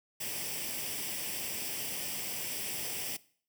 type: noise with comb filter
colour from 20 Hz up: white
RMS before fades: -37 dBFS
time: 0.2-3.17 s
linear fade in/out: 10 ms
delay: 0.37 ms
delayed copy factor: +0.65
effects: noise-tail reverb RT60 0.5 s tail -20 dB re dry + high-pass 100 Hz 12 dB/octave